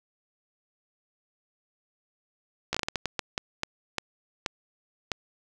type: slowing click train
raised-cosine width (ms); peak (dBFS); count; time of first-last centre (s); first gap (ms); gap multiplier
0.2; -10; 14; 2.73-5.118; 15; 1.37
effects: none